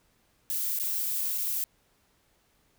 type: noise with dropouts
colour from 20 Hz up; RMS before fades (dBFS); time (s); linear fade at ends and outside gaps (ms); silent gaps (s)
violet; -30; 0.5-1.64; 0; 0.788-0.798 / 1.378-1.382
effects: pink hiss -68 dBFS RMS until 2.78 s